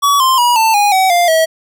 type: tone with pitch steps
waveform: square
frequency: 1135 / 1046.8 / 965.5 / 890.5 / 821.3 / 757.5 / 698.7 / 644.4 Hz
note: C#6 / C6 / B5 / A5 / G#5 / F#5 / F5 / E5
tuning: +41 / 0 / -39 / +21 / -20 / +40 / +1 / -39 cents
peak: -9 dBFS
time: 0.02-1.46 s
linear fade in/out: 20 ms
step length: 180 ms
effects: none